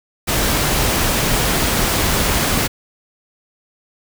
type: noise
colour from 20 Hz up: pink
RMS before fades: -17 dBFS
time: 0.27-2.68 s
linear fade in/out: 20 ms
effects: none